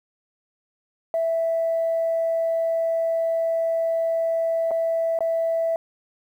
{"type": "tone with dropouts", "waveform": "sine", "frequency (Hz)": 659.3, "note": "E5", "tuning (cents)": 0, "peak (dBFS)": -19, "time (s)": [1.14, 5.76], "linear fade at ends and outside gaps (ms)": 1, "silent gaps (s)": [[4.709, 4.714], [5.189, 5.206]], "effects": ["tanh soft clip ceiling -15 dBFS", "9-bit"]}